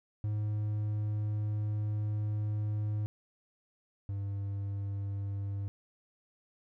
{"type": "tone pair in turn", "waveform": "triangle", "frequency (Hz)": [105.6, 99.76], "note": ["G#2", "G2"], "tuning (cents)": [29, 31], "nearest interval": "minor second", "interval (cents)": 98, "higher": "first", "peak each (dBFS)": [-28, -31], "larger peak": "first", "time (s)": [[0.24, 3.06], [4.09, 5.68]], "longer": "first", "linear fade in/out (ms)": 0, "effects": []}